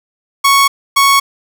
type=tone bursts at uneven times; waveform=sawtooth; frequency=1108.7 Hz; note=C#6; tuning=in tune; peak=-3 dBFS; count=2; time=0.44-0.68 / 0.96-1.2 s; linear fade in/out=10 ms; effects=none